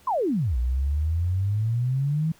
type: exponential two-way sweep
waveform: sine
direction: down then up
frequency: 1094 to 58.8 to 163.8 Hz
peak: -21 dBFS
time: 0.07-2.32 s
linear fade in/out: 5 ms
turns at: 0.57 s
effects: pink hiss -56 dBFS RMS until 2.39 s